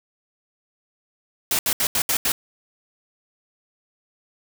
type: noise bursts at uneven times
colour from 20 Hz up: white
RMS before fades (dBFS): -21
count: 6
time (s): 1.51-1.59 / 1.66-1.73 / 1.8-1.87 / 1.95-2.02 / 2.09-2.17 / 2.25-2.32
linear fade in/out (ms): 2
effects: none

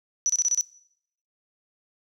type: tone bursts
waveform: sine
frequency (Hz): 5920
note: F#8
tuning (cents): 0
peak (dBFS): -19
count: 6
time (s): 0.26-0.61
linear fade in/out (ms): 0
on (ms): 35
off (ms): 28
effects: noise-tail reverb RT60 0.7 s tail -21 dB re dry

